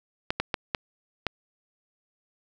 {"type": "clicks", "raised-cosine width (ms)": 0.3, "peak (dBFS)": -9, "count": 5, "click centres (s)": [0.305, 0.4, 0.542, 0.748, 1.267], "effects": []}